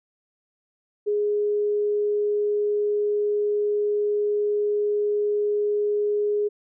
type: tone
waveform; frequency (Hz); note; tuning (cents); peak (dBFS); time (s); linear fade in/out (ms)
sine; 415.3; G#4; 0; -20; 1.06-6.49; 20
effects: none